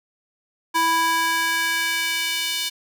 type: tone with high-pass filter sweep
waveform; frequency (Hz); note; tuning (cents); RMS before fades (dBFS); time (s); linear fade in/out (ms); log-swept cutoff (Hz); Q
square; 329.4; E4; -1; -22; 0.74-2.7; 20; 850 to 3300; 1.7
effects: none